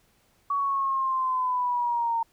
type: linear sweep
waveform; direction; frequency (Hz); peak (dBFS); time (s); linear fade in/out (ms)
sine; down; 1131 to 913; -23; 0.5-2.23; 5
effects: pink hiss -65 dBFS RMS until 2.32 s